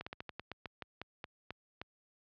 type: slowing click train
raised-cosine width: 0.3 ms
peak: -25 dBFS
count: 13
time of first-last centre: 0.01-1.815 s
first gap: 55 ms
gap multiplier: 1.17
effects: high-pass 60 Hz 12 dB/octave + low-pass 4000 Hz 12 dB/octave